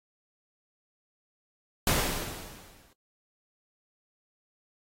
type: noise with exponential decay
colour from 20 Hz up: pink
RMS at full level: -23 dBFS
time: 1.87-2.93 s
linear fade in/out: 2 ms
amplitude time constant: 230 ms
effects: AAC 48 kbps